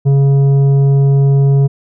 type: tone with tanh clipping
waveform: sine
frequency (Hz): 138.59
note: C#3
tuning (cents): 0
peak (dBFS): -8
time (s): 0.05-1.68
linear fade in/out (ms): 20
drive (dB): 8
effects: none